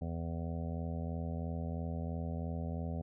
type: harmonic tone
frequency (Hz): 83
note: E2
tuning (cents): +12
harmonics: 1 / 2 / 3 / 5 / 6 / 7 / 8 / 9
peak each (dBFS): -38 / -40 / -44 / -52 / -51 / -50 / -53 / -52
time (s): 0.01-3.02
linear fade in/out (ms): 10
effects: none